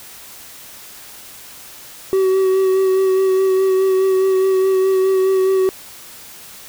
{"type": "tone with vibrato", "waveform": "triangle", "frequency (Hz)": 380, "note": "F#4", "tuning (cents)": 46, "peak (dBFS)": -10, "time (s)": [2.13, 5.69], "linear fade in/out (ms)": 0, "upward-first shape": "sine", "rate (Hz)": 4.8, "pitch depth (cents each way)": 20, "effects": ["white hiss -38 dBFS RMS until 6.68 s"]}